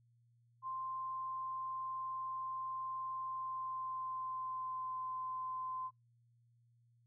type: tone with pitch glide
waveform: sine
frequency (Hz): 1046.5 to 1033.3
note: C6 to C6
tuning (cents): 0 to -22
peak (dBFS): -39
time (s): 0.62-5.91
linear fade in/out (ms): 50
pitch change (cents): -22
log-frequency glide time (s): 3.23-4.98
effects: noise-tail reverb RT60 0.2 s tail -25 dB re dry + added 118 Hz sine -68 dBFS peak until 7.06 s